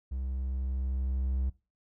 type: tone with level ramp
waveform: triangle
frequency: 65.2 Hz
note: C2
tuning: 5 cents flat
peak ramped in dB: -30 to -25 dBFS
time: 0.11-1.5 s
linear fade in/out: 10 ms
effects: noise-tail reverb RT60 0.3 s tail -20 dB re dry